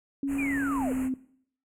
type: tone with pitch glide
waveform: sine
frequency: 277.2 to 260.1 Hz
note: C#4 to C4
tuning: 0 to -10 cents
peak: -26 dBFS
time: 0.23-1.14 s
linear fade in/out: 2 ms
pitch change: -110 cents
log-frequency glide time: 0.76-0.86 s
type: band-stop noise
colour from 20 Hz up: pink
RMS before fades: -41 dBFS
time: 0.27-1.1 s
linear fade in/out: 50 ms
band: 2800 to 6900 Hz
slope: 96 dB/octave
type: linear sweep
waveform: sine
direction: down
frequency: 2489 to 423.4 Hz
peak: -31 dBFS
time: 0.38-0.93 s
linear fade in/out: 10 ms
effects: noise-tail reverb RT60 0.6 s tail -17 dB re dry + low-pass 12000 Hz 12 dB/octave